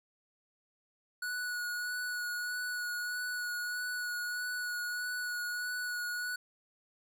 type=tone with vibrato; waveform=square; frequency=1465 Hz; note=F#6; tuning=18 cents flat; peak=-35 dBFS; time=1.22-6.36 s; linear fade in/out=5 ms; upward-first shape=sine; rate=1.6 Hz; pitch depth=17 cents each way; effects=none